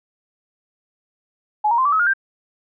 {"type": "tone with pitch steps", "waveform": "sine", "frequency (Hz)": [846, 938.7, 1041.5, 1155.7, 1282.3, 1422.8, 1578.7], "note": ["G#5", "A#5", "C6", "D6", "E6", "F6", "G6"], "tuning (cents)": [32, 12, -8, -28, -48, 32, 12], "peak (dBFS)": -14, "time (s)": [1.64, 2.137], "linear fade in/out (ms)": 10, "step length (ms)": 71, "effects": []}